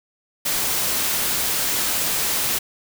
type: noise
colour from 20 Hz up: white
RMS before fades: -22 dBFS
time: 0.45-2.59 s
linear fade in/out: 10 ms
effects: none